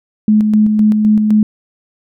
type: tone with tremolo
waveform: sine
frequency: 213.3 Hz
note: G#3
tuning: 46 cents sharp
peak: -6 dBFS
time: 0.28-1.43 s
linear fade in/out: 2 ms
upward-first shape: square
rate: 3.9 Hz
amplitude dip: 35%
effects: none